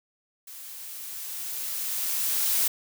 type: noise with level ramp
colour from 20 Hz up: blue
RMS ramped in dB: -43 to -23 dBFS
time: 0.47-2.68 s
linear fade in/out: 5 ms
effects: none